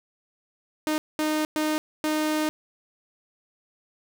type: tone bursts at uneven times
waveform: sawtooth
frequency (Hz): 307.7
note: D#4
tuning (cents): -19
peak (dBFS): -19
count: 4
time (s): 0.87-0.98 / 1.19-1.45 / 1.56-1.78 / 2.04-2.49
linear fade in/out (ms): 0
effects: none

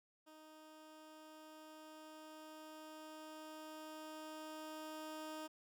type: tone with level ramp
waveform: 15% pulse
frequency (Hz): 311.1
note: D#4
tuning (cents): 0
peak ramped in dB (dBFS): -52 to -39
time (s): 0.26-5.48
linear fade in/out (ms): 20
effects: none

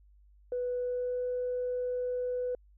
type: tone with pitch glide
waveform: sine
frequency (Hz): 493.9 to 497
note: B4 to B4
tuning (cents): 0 to +11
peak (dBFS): -29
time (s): 0.52-2.55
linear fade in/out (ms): 2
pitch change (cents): +11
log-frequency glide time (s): 0.8-1.23
effects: tanh soft clip ceiling -25 dBFS + added 50 Hz sine -57 dBFS peak until 2.77 s

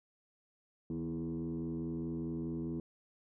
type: tone with frequency modulation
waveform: sine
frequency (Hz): 243.2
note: B3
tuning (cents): -26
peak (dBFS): -34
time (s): 0.9-2.8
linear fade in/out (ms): 2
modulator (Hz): 84.8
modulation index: 1.4
effects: tanh soft clip ceiling -32 dBFS

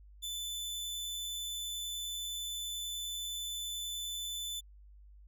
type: tone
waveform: sawtooth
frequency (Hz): 3509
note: A7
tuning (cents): -5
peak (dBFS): -34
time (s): 0.22-4.61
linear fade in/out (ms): 20
effects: added 50 Hz sine -53 dBFS peak until 5.27 s

